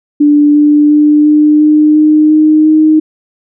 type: tone with pitch steps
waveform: sine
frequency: 293.7 / 296.1 / 298.5 / 300.9 / 303.4 / 305.8 / 308.3 / 310.8 Hz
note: D4 / D4 / D4 / D4 / D#4 / D#4 / D#4 / D#4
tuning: 0 / +14 / +28 / +42 / -44 / -30 / -16 / -2 cents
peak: -3 dBFS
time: 0.2-3 s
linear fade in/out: 10 ms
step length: 350 ms
effects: none